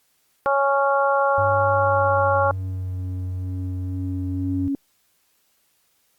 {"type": "harmonic tone", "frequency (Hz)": 277.2, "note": "C#4", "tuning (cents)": 0, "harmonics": [2, 3, 4, 5], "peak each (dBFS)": [-20, -22, -23, -24], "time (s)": [0.46, 2.51], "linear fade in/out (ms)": 0}
{"type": "tone with pitch glide", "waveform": "triangle", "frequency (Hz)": [100, 91.7], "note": ["G2", "F#2"], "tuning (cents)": [35, -15], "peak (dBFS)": -23, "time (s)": [1.38, 4.68], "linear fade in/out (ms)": 0, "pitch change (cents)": -150, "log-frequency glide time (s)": [1.71, 2.98]}
{"type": "tone with exponential growth", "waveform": "sine", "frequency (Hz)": 277.2, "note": "C#4", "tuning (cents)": 0, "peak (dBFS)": -20, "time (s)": [1.76, 4.75], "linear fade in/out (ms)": 1, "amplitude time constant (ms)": 650}
{"effects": ["white hiss -65 dBFS RMS until 6.18 s", "Opus 48 kbps"]}